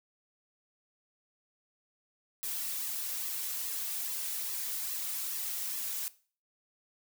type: noise with flanger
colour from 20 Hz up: blue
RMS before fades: -36 dBFS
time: 2.43-6.08 s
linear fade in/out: 0 ms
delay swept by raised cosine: 1.3 to 3.9 ms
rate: 2.4 Hz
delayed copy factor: -0.8
effects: noise-tail reverb RT60 0.4 s tail -18 dB re dry